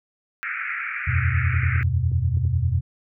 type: band-pass noise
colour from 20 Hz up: white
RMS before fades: -29 dBFS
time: 0.43-1.83 s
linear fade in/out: 0 ms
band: 1300 to 2400 Hz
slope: 96 dB/octave
type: chord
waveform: sine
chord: E suspended second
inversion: none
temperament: equal with one note detuned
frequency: 82.41 / 92.5 / 124.55 Hz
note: E2 / F#2 / B2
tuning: 0 / 0 / +15 cents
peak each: -23 dBFS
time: 1.07-2.81 s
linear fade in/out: 10 ms
type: clicks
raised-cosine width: 3 ms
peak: -28 dBFS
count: 7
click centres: 1.543 / 1.634 / 1.761 / 1.811 / 2.117 / 2.372 / 2.452 s
effects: none